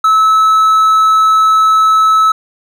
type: tone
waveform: triangle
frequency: 1300 Hz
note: E6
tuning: 24 cents flat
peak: -4 dBFS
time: 0.04-2.32 s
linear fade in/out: 5 ms
effects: none